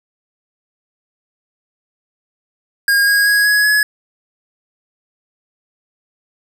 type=tone with pitch steps; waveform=square; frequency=1624 / 1641 / 1658.1 / 1675.5 / 1693 Hz; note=G#6 / G#6 / G#6 / G#6 / G#6; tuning=-39 / -21 / -3 / +15 / +33 cents; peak=-11 dBFS; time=2.88-3.83 s; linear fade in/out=2 ms; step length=190 ms; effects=none